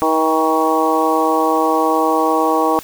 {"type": "harmonic tone with a mistuned harmonic", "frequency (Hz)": 159.2, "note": "D#3", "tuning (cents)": 40, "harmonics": [2, 3, 4, 5, 6, 7], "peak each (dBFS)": [-19, -19, -22, -19, -21, -19], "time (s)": [0.02, 2.79], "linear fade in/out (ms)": 0, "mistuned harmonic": 6, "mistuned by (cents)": -16, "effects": ["white hiss -37 dBFS RMS until 2.83 s"]}